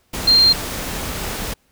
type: tone in noise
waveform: sine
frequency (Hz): 4186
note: C8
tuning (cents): 0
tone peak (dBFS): -9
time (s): 0.27-0.53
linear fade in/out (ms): 10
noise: pink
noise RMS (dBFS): -26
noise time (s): 0.13-1.54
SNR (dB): +14
effects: pink hiss -61 dBFS RMS until 1.71 s